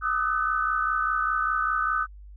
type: tone cluster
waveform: sine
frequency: 1221 / 1286 / 1508 Hz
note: D#6 / E6 / F#6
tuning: -33 / -43 / +32 cents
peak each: -27 dBFS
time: 0.01-2.07 s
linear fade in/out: 50 ms
effects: added 50 Hz sine -42 dBFS peak until 2.36 s

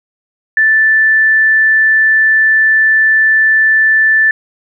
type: tone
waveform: sine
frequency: 1760 Hz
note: A6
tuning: in tune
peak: -6 dBFS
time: 0.57-4.31 s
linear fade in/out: 2 ms
effects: none

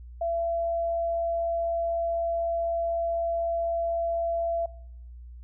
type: tone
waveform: sine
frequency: 674 Hz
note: E5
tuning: 38 cents sharp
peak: -25 dBFS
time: 0.21-4.66 s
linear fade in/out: 5 ms
effects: noise-tail reverb RT60 0.7 s tail -22 dB re dry + added 60 Hz sine -41 dBFS peak until 5.43 s

